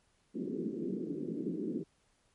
white band-pass noise, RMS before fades -37 dBFS, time 0.34-1.84 s, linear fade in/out 20 ms, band 170 to 390 Hz, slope 48 dB/octave, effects pink hiss -72 dBFS RMS until 2.34 s + MP3 48 kbps

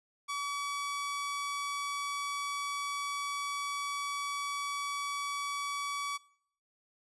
sawtooth tone, 1140 Hz, C#6, 48 cents sharp, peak -30 dBFS, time 0.28-6.18 s, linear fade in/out 20 ms, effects noise-tail reverb RT60 0.6 s tail -21 dB re dry + resampled to 24000 Hz

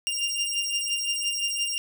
20% pulse beating tone pair, 2794 / 2799.8 Hz, F7 / F7, 0 / +4 cents, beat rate 5.8 Hz, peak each -24 dBFS, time 0.07-1.78 s, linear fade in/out 0 ms, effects none

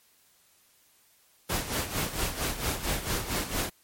pink noise with tremolo, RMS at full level -28 dBFS, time 1.49-3.7 s, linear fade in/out 10 ms, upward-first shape sine, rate 4.4 Hz, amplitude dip 70%, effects white hiss -63 dBFS RMS until 3.83 s + MP3 64 kbps

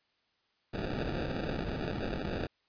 white noise with sample-and-hold, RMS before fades -35 dBFS, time 0.73-2.47 s, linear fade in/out 10 ms, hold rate 1050 Hz, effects white hiss -74 dBFS RMS until 2.68 s + resampled to 11025 Hz

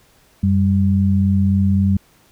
sine tone pair together, 92.42 / 196 Hz, F#2 / G3, -1 / 0 cents, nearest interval octave + minor second, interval 1301 cents, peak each -15 dBFS, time 0.43-1.97 s, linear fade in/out 5 ms, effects pink hiss -54 dBFS RMS until 2.31 s

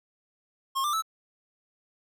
square tone with pitch steps, 1076 / 1187 / 1309.5 Hz, C6 / D6 / E6, +48 / +18 / -12 cents, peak -26 dBFS, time 0.75-1.023 s, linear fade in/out 20 ms, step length 91 ms, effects none

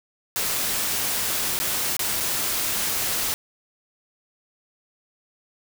white noise with dropouts, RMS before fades -25 dBFS, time 0.36-3.34 s, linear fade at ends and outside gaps 0 ms, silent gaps 1.59-1.6 / 1.967-1.993 / 2.202-2.206 s, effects none

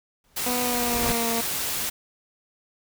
pink noise with exponential growth, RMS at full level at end -25 dBFS, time 0.24-1.12 s, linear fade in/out 1 ms, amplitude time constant 190 ms
white noise, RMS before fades -28 dBFS, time 0.36-1.9 s, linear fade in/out 10 ms
15% pulse tone with pitch glide, 246.9 to 230.4 Hz, B3 to A#3, 0 to -20 cents, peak -19 dBFS, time 0.46-1.41 s, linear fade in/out 5 ms, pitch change -120 cents, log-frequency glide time 0.61-1.29 s
effects none

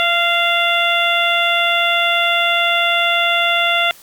harmonic tone with a mistuned harmonic, 693 Hz, F5, 14 cents flat, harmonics 1 / 2 / 3 / 4 / 5, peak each -19 / -19 / -19 / -19 / -19 dBFS, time 0-3.91 s, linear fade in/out 0 ms, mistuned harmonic 1, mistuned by -22 cents, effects white hiss -43 dBFS RMS until 4.02 s + MP3 96 kbps

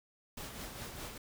pink noise with tremolo, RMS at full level -43 dBFS, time 0.37-1.18 s, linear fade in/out 5 ms, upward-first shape sine, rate 4.9 Hz, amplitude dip 45%, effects none

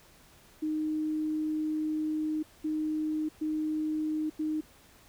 sine tone bursts at uneven times, 309.2 Hz, D#4, 11 cents flat, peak -28 dBFS, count 4, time 0.62-2.43 / 2.64-3.29 / 3.41-4.3 / 4.39-4.61 s, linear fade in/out 10 ms, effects pink hiss -58 dBFS RMS until 5.08 s

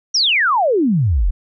sine exponential sweep, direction down, 5920 to 36.98 Hz, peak -12 dBFS, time 0.14-1.31 s, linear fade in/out 10 ms, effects none

